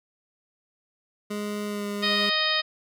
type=tone with pitch glide; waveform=25% pulse; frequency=207.7 to 204.4 Hz; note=G#3 to G#3; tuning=0 to -27 cents; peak=-25 dBFS; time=1.3-2.3 s; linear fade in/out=10 ms; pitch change=-27 cents; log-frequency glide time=1.66-1.86 s
type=harmonic tone; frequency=622.3 Hz; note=D#5; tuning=in tune; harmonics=1 / 2 / 3 / 4 / 5 / 6 / 7 / 8; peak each=-33 / -31 / -28 / -32 / -30 / -27 / -33 / -31 dBFS; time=2.02-2.62 s; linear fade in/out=20 ms
effects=none